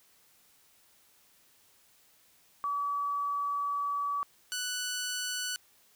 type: tone pair in turn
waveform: sine / 10% pulse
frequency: 1144 / 1484.3 Hz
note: D6 / F#6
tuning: -46 / +5 cents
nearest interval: perfect fourth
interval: 451 cents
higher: second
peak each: -29 / -24 dBFS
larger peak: second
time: 2.64-4.23 / 4.52-5.56 s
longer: first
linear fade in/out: 0 ms
effects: white hiss -64 dBFS RMS until 5.95 s